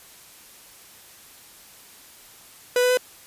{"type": "tone with pitch steps", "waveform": "45% pulse", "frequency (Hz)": [493.9, 498.2, 502.5], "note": ["B4", "B4", "B4"], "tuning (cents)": [0, 15, 30], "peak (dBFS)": -17, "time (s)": [2.76, 2.973], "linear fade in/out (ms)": 2, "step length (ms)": 71, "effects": ["white hiss -48 dBFS RMS until 3.26 s", "resampled to 32000 Hz"]}